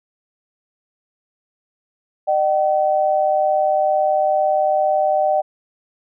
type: tone pair together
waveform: sine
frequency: 607 / 764.8 Hz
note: D#5 / G5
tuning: -43 / -43 cents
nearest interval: major third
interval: 400 cents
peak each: -17 dBFS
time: 2.27-5.42 s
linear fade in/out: 20 ms
effects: none